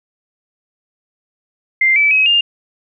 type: tone with pitch steps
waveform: sine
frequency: 2093 / 2309 / 2547 / 2810 Hz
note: C7 / D7 / D#7 / F7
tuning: 0 / -30 / +40 / +10 cents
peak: -9 dBFS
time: 1.81-2.41 s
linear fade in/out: 5 ms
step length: 150 ms
effects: none